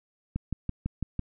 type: click train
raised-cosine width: 5 ms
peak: -17 dBFS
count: 6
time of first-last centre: 0.36-1.193 s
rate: 6 Hz
effects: none